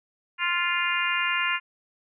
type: harmonic tone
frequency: 349.2 Hz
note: F4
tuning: in tune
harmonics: 3 / 4 / 5 / 6 / 7 / 8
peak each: -30 / -30 / -30 / -30 / -30 / -30 dBFS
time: 0.38-1.6 s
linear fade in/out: 50 ms
effects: none